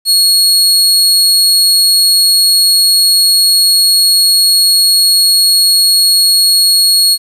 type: tone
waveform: sawtooth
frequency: 4322 Hz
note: C#8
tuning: 45 cents flat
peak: -3 dBFS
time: 0.05-7.18 s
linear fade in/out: 50 ms
effects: resampled to 32000 Hz + 7-bit